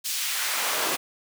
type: noise with high-pass filter sweep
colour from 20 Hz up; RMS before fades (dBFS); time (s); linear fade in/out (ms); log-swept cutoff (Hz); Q
pink; -27; 0.04-0.97; 20; 4200 to 370; 0.82
effects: none